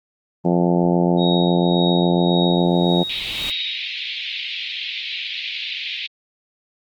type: harmonic tone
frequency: 87.31 Hz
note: F2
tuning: in tune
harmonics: 2 / 3 / 4 / 5 / 6 / 7 / 8 / 9 / 10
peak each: -17 / -23 / -21 / -27 / -26 / -27 / -27 / -30 / -30 dBFS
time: 0.44-3.04 s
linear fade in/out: 20 ms
type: tone with tremolo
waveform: sine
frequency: 3771 Hz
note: A#7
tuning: 19 cents sharp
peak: -22 dBFS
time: 1.17-3.83 s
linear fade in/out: 50 ms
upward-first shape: triangle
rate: 1.8 Hz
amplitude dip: 75%
type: noise with exponential growth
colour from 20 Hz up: pink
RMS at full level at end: -32 dBFS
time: 2.16-3.5 s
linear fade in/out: 0 ms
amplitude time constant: 290 ms
type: band-pass noise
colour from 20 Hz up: white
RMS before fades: -28 dBFS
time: 3.09-6.07 s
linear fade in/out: 10 ms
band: 2200 to 3900 Hz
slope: 48 dB/octave
effects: Opus 24 kbps